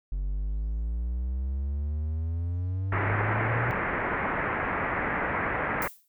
triangle exponential sweep, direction up, 46.08 to 120 Hz, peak -25 dBFS, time 0.12-3.71 s, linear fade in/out 0 ms
white low-pass noise, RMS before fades -29 dBFS, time 2.92-5.88 s, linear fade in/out 5 ms, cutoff 2100 Hz, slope 48 dB/octave
violet noise with exponential decay, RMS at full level -33 dBFS, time 5.82-6.08 s, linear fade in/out 0 ms, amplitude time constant 56 ms
effects none

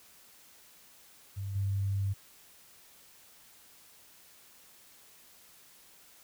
sine tone with level steps, 98.5 Hz, G2, 9 cents sharp, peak -34 / -28 dBFS, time 1.36-2.14 s, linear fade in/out 20 ms, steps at 1.55 s, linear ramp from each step 10 ms, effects white hiss -58 dBFS RMS until 6.23 s

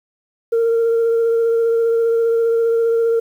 sine tone with vibrato, 460 Hz, A#4, 23 cents flat, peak -11 dBFS, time 0.52-3.2 s, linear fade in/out 10 ms, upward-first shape sine, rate 15 Hz, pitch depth 14 cents each way, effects tanh soft clip ceiling -11 dBFS + 8-bit

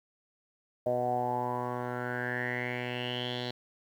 10% pulse tone with low-pass filter sweep, 123.3 Hz, B2, 2 cents flat, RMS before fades -33 dBFS, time 0.86-3.51 s, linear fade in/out 5 ms, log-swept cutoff 620 to 3900 Hz, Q 7.6, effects 10-bit

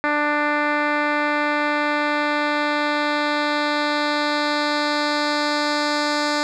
10% pulse tone with low-pass filter sweep, 295.8 Hz, D4, 13 cents sharp, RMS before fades -21 dBFS, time 0.04-6.43 s, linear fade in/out 0 ms, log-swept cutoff 2100 to 5500 Hz, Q 1.8, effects none

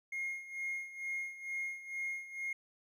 triangle tone with tremolo, 2142 Hz, C7, 40 cents sharp, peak -32 dBFS, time 0.12-2.53 s, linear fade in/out 5 ms, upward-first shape sine, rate 2.2 Hz, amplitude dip 80%, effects tanh soft clip ceiling -30 dBFS

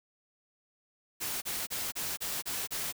white noise bursts, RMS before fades -35 dBFS, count 7, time 1.2-2.926 s, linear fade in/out 20 ms, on 220 ms, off 31 ms, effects none

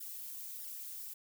violet noise with flanger, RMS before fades -45 dBFS, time 0-1.14 s, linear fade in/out 10 ms, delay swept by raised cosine 0.56 to 5.56 ms, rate 1.6 Hz, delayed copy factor +0.95, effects none

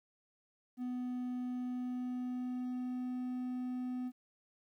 triangle tone with pitch glide, 249 to 251.2 Hz, B3 to B3, +14 to +30 cents, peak -34 dBFS, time 0.77-4.12 s, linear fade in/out 50 ms, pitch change +16 cents, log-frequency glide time 1.46-3.18 s, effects 12-bit

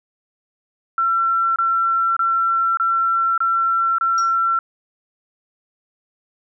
sine tone bursts, 1352 Hz, E6, 43 cents sharp, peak -15 dBFS, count 6, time 0.98-4.59 s, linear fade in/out 2 ms, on 580 ms, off 26 ms
sine tone with exponential decay, 5620 Hz, F8, 10 cents sharp, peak -23 dBFS, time 4.18-4.36 s, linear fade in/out 1 ms, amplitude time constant 37 ms
effects none

